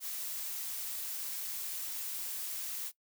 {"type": "noise", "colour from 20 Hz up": "blue", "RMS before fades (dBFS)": -39, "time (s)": [0, 2.92], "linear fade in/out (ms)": 50, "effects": ["noise-tail reverb RT60 0.1 s tail -19 dB re dry"]}